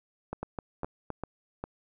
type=two click trains; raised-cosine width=1 ms; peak=-20 / -20 dBFS; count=4 / 4; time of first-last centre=0.43-1.64 / 0.33-1.103 s; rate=2.48 / 3.88 Hz; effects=none